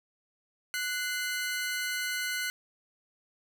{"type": "tone pair together", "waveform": "sawtooth", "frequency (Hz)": [1480, 2070], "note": ["F#6", "C7"], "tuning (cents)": [0, -19], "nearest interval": "tritone", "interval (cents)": 581, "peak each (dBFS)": [-29, -31], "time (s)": [0.74, 2.5], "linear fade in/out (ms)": 0, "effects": []}